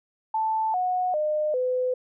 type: tone with pitch steps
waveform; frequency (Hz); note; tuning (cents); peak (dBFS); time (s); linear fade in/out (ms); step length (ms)
sine; 880 / 731.5 / 608 / 505.4; A5 / F#5 / D#5 / B4; 0 / -20 / -40 / +40; -22; 0.34-1.94; 5; 400
effects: none